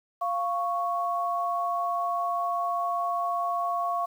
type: tone pair together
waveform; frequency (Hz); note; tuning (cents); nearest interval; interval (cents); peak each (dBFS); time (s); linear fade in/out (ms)
sine; 696.2 / 1108.7; F5 / C#6; -6 / 0; minor sixth; 806; -28; 0.21-4.06; 10
effects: 9-bit